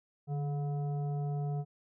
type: tone with frequency modulation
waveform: sine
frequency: 146.83 Hz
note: D3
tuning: in tune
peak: -31 dBFS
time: 0.27-1.65 s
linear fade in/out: 50 ms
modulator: 572 Hz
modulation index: 0.43
effects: none